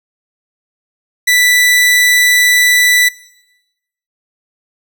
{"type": "tone", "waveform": "sawtooth", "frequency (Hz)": 1975.5, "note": "B6", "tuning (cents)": 0, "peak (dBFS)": -4, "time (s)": [1.27, 3.09], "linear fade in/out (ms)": 10, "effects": ["noise-tail reverb RT60 1.0 s tail -22 dB re dry"]}